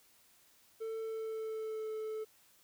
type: tone with pitch glide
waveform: triangle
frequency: 445.9 to 435.5 Hz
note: A4 to A4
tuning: +23 to -18 cents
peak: -35 dBFS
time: 0.8-2.25 s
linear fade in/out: 20 ms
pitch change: -41 cents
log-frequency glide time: 0.99-1.91 s
effects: white hiss -66 dBFS RMS until 2.63 s